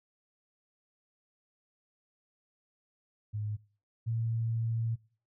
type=tone pair in turn; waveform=sine; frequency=105.7 / 114.18 Hz; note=G#2 / A#2; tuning=+31 / -35 cents; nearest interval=minor second; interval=134 cents; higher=second; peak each=-32 / -29 dBFS; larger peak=second; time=3.33-3.57 / 4.06-4.96 s; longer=second; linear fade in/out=20 ms; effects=noise-tail reverb RT60 0.4 s tail -21 dB re dry